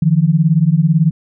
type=beating tone pair; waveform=sine; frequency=151.8 / 169.8 Hz; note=D#3 / F3; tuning=-42 / -48 cents; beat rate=18 Hz; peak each=-12 dBFS; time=0.02-1.11 s; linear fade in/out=5 ms; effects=none